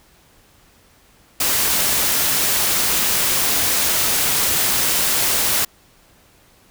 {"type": "noise", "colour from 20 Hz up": "white", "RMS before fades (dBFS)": -18, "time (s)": [1.4, 5.65], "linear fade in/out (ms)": 5, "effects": ["pink hiss -53 dBFS RMS until 6.7 s"]}